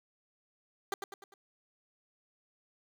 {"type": "tone with echo", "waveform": "15% pulse", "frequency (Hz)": 394.5, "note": "G4", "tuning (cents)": 11, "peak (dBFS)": -25, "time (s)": [0.92, 0.94], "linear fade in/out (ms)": 2, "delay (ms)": 100, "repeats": 4, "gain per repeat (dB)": -6, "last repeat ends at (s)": 1.34, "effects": []}